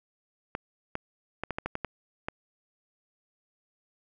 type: clicks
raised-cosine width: 0.5 ms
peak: -16 dBFS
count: 9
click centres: 0.551 / 0.954 / 1.436 / 1.507 / 1.585 / 1.66 / 1.754 / 1.847 / 2.285 s
effects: none